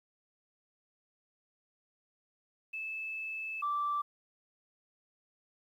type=tone pair in turn; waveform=sine; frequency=2619 / 1169 Hz; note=E7 / D6; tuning=-12 / -8 cents; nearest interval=octave + major second; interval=1396 cents; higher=first; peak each=-36 / -29 dBFS; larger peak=second; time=2.73-3.62 / 3.62-4.02 s; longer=first; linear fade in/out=10 ms; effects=tanh soft clip ceiling -25 dBFS + 11-bit